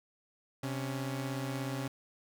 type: tone pair together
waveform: sawtooth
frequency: 131.09 / 278.9 Hz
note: C3 / C#4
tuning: +4 / +11 cents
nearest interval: octave + minor second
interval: 1307 cents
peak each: -32 / -35 dBFS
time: 0.63-1.88 s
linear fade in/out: 5 ms
effects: none